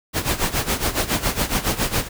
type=noise with tremolo; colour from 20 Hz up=pink; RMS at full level=-19 dBFS; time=0.13-2.09 s; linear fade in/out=50 ms; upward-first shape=sine; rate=7.2 Hz; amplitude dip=80%; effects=none